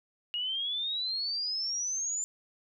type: exponential sweep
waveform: sine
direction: up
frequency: 2858 to 7170 Hz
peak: -30 dBFS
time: 0.34-2.24 s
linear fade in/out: 0 ms
effects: none